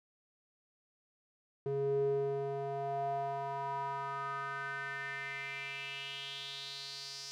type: tone with band-pass filter sweep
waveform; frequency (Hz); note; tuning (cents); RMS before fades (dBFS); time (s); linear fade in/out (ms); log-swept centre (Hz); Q
square; 138.59; C#3; 0; -38; 1.66-7.31; 0; 350 to 5300; 4.7
effects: none